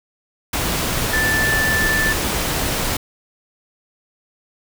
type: tone in noise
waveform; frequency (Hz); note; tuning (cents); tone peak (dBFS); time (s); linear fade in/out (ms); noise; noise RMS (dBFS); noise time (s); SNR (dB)
sine; 1760; A6; 0; -17; 1.13-2.13; 5; pink; -21; 0.53-2.97; +1
effects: none